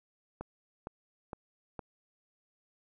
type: click train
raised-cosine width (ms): 1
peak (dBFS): -25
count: 4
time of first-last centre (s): 0.41-1.792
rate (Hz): 2.17
effects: none